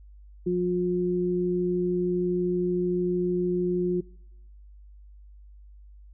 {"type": "tone pair together", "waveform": "sine", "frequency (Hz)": [178.7, 357.4], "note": ["F3", "F4"], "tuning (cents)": [40, 40], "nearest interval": "octave", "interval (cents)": 1200, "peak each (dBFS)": [-27, -24], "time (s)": [0.46, 4.01], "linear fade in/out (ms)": 10, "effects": ["noise-tail reverb RT60 0.9 s tail -25 dB re dry", "added 50 Hz sine -46 dBFS peak until 6.13 s"]}